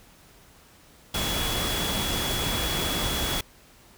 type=tone in noise; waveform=sine; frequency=3368 Hz; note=G#7; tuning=24 cents sharp; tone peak=-31 dBFS; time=1.14-3.41 s; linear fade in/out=5 ms; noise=pink; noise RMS=-28 dBFS; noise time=1.14-3.41 s; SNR=-6 dB; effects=pink hiss -54 dBFS RMS until 3.97 s